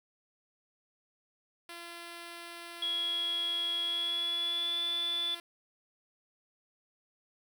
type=tone; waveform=5% pulse; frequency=341.9 Hz; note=F4; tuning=37 cents flat; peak=-32 dBFS; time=1.69-5.4 s; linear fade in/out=2 ms
type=tone with pitch glide; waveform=sine; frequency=3331 to 3470 Hz; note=G#7 to A7; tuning=+4 to -25 cents; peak=-30 dBFS; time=2.82-5.35 s; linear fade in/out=5 ms; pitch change=+71 cents; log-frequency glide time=3.83-4.81 s
effects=none